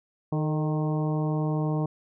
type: harmonic tone with a mistuned harmonic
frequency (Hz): 154.3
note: D#3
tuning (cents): -14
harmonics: 1 / 2 / 3 / 4 / 5 / 6 / 7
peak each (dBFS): -25 / -31 / -35 / -37 / -39 / -41 / -42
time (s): 0.32-1.86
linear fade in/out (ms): 5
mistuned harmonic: 3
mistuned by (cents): -46
effects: none